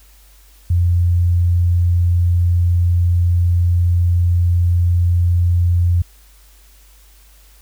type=tone; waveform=sine; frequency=87.31 Hz; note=F2; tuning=in tune; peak=-11 dBFS; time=0.7-6.02 s; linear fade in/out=5 ms; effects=added 50 Hz sine -45 dBFS peak until 7.61 s + white hiss -51 dBFS RMS until 7.61 s